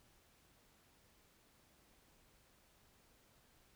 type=silence; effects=pink hiss -70 dBFS RMS until 3.75 s